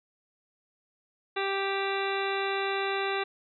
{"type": "harmonic tone", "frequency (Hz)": 392, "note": "G4", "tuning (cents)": 0, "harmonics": [1, 2, 3, 4, 5, 6, 7, 9, 10], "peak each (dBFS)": [-31, -34, -36, -37, -38, -39, -39, -41, -41], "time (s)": [1.36, 3.24], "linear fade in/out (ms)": 10, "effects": []}